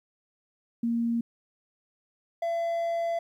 sine / triangle tone pair in turn, 233.1 / 675.1 Hz, A#3 / E5, 0 / +41 cents, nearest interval octave + tritone, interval 1841 cents, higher second, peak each -24 dBFS, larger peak neither, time 0.83-1.21 / 2.42-3.19 s, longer second, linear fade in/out 5 ms, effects 11-bit

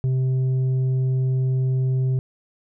triangle tone with tanh clipping, 130 Hz, C3, 11 cents flat, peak -19 dBFS, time 0.04-2.19 s, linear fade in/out 0 ms, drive 9 dB, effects none

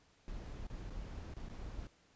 brown noise with dropouts, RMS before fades -45 dBFS, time 0.28-1.87 s, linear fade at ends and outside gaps 1 ms, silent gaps 0.669-0.699 / 0.898-0.905 / 1.339-1.365 / 1.487-1.497 s, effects pink hiss -69 dBFS RMS until 2.15 s + resampled to 16000 Hz

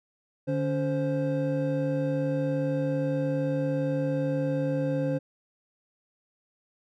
triangle tone cluster, 148.5 / 281.4 / 523 Hz, D3 / C#4 / C5, +20 / +26 / -1 cents, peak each -27 / -28 / -27 dBFS, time 0.47-5.19 s, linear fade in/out 20 ms, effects none

